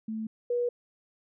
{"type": "tone pair in turn", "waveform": "sine", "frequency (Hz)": [220, 484], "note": ["A3", "B4"], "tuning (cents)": [0, -35], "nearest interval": "octave + major second", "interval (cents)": 1365, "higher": "second", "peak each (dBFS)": [-31, -25], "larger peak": "second", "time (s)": [[0.08, 0.27], [0.5, 0.69]], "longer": "neither", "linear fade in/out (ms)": 5, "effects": []}